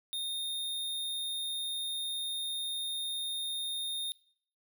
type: tone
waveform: square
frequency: 3669 Hz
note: A#7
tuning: 28 cents flat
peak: -34 dBFS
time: 0.13-4.12 s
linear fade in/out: 0 ms
effects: noise-tail reverb RT60 0.6 s tail -21 dB re dry